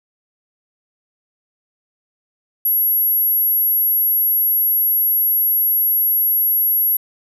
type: tone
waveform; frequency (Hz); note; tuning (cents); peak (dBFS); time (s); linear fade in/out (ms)
sine; 11590; F#9; -37; -12; 2.65-6.97; 5
effects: tanh soft clip ceiling -10 dBFS